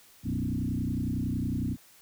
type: tone with frequency modulation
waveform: sine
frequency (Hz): 175.2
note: F3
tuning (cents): +6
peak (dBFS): -27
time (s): 0.23-1.77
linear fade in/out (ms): 50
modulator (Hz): 30.9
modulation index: 3.5
effects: white hiss -57 dBFS RMS until 2.01 s